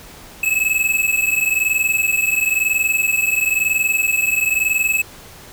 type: tone pair together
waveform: square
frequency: 2577 / 2598 Hz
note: E7 / E7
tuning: -40 / -26 cents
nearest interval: unison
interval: 14 cents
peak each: -19 / -19 dBFS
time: 0.43-5.02 s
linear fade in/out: 5 ms
effects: pink hiss -40 dBFS RMS until 5.52 s